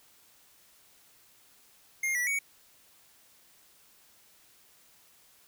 square tone with pitch steps, 2125 / 1952 / 2240 Hz, C7 / B6 / C#7, +26 / -21 / +18 cents, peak -28 dBFS, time 2.03-2.39 s, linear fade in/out 5 ms, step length 120 ms, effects white hiss -61 dBFS RMS until 5.47 s

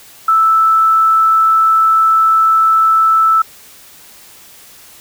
sine tone, 1317 Hz, E6, 2 cents flat, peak -7 dBFS, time 0.28-3.42 s, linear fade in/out 5 ms, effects white hiss -40 dBFS RMS until 5 s

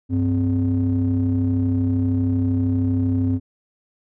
triangle ring-modulated tone, 81.3 Hz, E2, 23 cents flat, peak -12 dBFS, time 0.09-3.4 s, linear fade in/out 50 ms, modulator 179 Hz, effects none

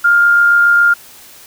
sine tone with amplitude modulation, 1405 Hz, F6, 10 cents sharp, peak -5 dBFS, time 0.04-0.94 s, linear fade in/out 10 ms, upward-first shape sine, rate 67.2 Hz, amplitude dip 30%, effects white hiss -39 dBFS RMS until 1.46 s

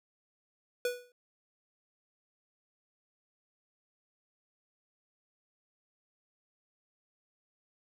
square tone with exponential decay, 490.6 Hz, B4, 12 cents flat, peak -27 dBFS, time 0.85-1.12 s, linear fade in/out 2 ms, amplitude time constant 57 ms, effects none

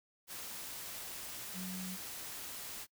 sine tone in noise, 185.6 Hz, F#3, 6 cents sharp, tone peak -41 dBFS, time 1.53-1.98 s, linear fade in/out 50 ms, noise white, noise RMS -45 dBFS, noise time 0.27-2.87 s, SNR +1 dB, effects noise-tail reverb RT60 0.1 s tail -23 dB re dry

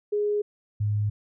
sine tone pair in turn, 415.3 / 104.46 Hz, G#4 / G#2, 0 / +11 cents, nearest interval 2 octaves, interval 2389 cents, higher first, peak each -22 dBFS, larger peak neither, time 0.12-0.42 / 0.8-1.1 s, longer neither, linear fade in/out 10 ms, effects none

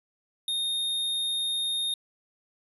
square tone, 3688 Hz, A#7, 19 cents flat, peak -27 dBFS, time 0.48-1.94 s, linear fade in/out 2 ms, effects resampled to 32000 Hz + 11-bit

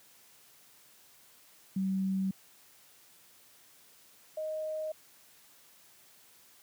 sine tone pair in turn, 191.3 / 623.3 Hz, G3 / D#5, -42 / +3 cents, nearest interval octave + minor sixth, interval 2045 cents, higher second, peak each -28 / -33 dBFS, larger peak first, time 1.76-2.31 / 4.37-4.92 s, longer neither, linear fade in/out 5 ms, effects white hiss -60 dBFS RMS until 6.62 s + high-pass 80 Hz 12 dB/octave

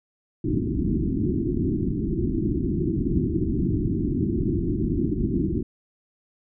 white low-pass noise, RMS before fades -24 dBFS, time 0.44-5.63 s, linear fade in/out 5 ms, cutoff 370 Hz, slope 96 dB/octave, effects none

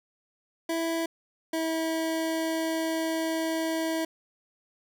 25% pulse tone pair in turn, 329.6 / 323.6 Hz, E4 / E4, 0 / -32 cents, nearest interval unison, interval 32 cents, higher first, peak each -23 dBFS, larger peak neither, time 0.69-1.06 / 1.53-4.05 s, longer second, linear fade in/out 5 ms, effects none

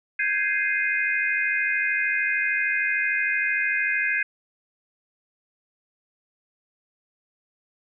sine chord, Ab major seventh, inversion third, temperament equal, 1568 / 1661.2 / 2093 / 2489 Hz, G6 / Ab6 / C7 / Eb7, 0 / 0 / 0 / 0 cents, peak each -29 / -26 / -26 / -27 dBFS, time 0.19-4.23 s, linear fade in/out 5 ms, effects none

